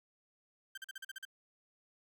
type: tone bursts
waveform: 30% pulse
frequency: 1567 Hz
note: G6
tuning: 1 cent flat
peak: -40 dBFS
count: 8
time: 0.75-1.252 s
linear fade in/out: 5 ms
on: 26 ms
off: 42 ms
effects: none